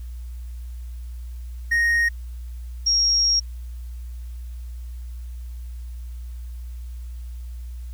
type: tone pair in turn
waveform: triangle / sine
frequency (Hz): 1864.7 / 5588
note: A#6 / F8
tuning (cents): 0 / 0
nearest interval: octave + perfect fifth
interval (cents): 1900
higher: second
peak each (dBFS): -15 / -16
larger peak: first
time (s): 1.71-2.09 / 2.86-3.4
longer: second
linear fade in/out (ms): 10
effects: added 60 Hz sine -31 dBFS peak until 7.93 s + white hiss -57 dBFS RMS until 7.93 s